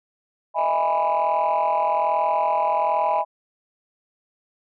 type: chord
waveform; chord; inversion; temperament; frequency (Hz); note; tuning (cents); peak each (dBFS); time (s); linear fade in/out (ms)
sine; E major seventh; third; just; 618.1 / 659.3 / 824.1 / 988.9; D#5 / E5 / G#5 / B5; -12 / 0 / -14 / +2; -25 / -24 / -21 / -21; 0.54-3.25; 50
effects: tanh soft clip ceiling -13 dBFS